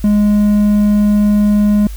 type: tone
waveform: triangle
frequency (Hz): 207.7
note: G#3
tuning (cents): 0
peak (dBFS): -6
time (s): 0.04-1.87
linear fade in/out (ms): 2
effects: added 50 Hz sine -23 dBFS peak until 1.96 s + white hiss -40 dBFS RMS until 1.96 s